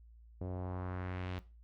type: tone with low-pass filter sweep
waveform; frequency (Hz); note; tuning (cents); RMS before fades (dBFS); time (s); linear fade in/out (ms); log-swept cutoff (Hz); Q
sawtooth; 91.3; F#2; -23; -40; 0.41-1.39; 0; 520 to 3500; 1.5
effects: noise-tail reverb RT60 0.3 s tail -17 dB re dry + added 57 Hz sine -55 dBFS peak until 1.63 s